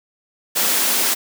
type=high-pass noise; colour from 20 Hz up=white; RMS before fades=-18 dBFS; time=0.55-1.15 s; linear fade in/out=20 ms; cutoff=180 Hz; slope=96 dB/octave; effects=none